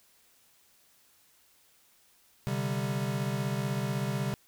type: chord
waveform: square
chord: C suspended second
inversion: none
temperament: equal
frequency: 130.81 / 146.83 / 196 Hz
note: C3 / D3 / G3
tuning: 0 / 0 / 0 cents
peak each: -33 / -36 / -35 dBFS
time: 2.47-4.34 s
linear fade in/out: 0 ms
effects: white hiss -64 dBFS RMS until 4.47 s